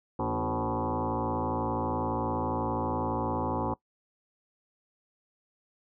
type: tone with frequency modulation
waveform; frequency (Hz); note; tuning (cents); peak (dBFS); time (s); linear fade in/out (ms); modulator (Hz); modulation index
sine; 307.5; D#4; -20; -27; 0.19-3.74; 5; 112; 6.5
effects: noise-tail reverb RT60 0.1 s tail -21 dB re dry